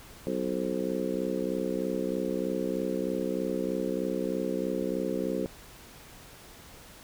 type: harmonic tone with a mistuned harmonic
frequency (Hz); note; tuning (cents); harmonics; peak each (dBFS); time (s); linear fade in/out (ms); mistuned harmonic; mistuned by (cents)
63.2; B1; +41; 3 / 4 / 5 / 6 / 7 / 8; -35 / -35 / -35 / -35 / -35 / -35; 0.27-5.46; 0; 8; +71
effects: pink hiss -50 dBFS RMS until 7.03 s